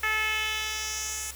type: tone with band-pass filter sweep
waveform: 10% pulse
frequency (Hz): 433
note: A4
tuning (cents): -28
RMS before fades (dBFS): -30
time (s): 0.03-1.31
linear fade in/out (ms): 5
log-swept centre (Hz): 1900 to 8800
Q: 1.9
effects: added 66 Hz sine -45 dBFS peak until 1.35 s + white hiss -45 dBFS RMS until 1.35 s